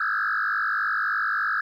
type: tone with frequency modulation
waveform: sine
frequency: 1480 Hz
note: F#6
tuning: in tune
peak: -21 dBFS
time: 0-1.61 s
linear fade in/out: 5 ms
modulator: 51.7 Hz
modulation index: 4.1
effects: tanh soft clip ceiling -18 dBFS + 10-bit